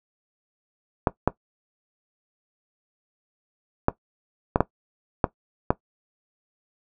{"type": "clicks", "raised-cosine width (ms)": 1, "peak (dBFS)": -3, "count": 7, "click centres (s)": [1.072, 1.276, 3.884, 4.559, 4.606, 5.242, 5.705], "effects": ["noise-tail reverb RT60 0.1 s tail -17 dB re dry"]}